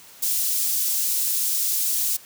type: high-pass noise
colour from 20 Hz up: white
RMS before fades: -23 dBFS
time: 0.22-2.17 s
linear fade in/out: 10 ms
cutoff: 5700 Hz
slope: 12 dB/octave
effects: white hiss -47 dBFS RMS until 2.25 s + high-pass 60 Hz 12 dB/octave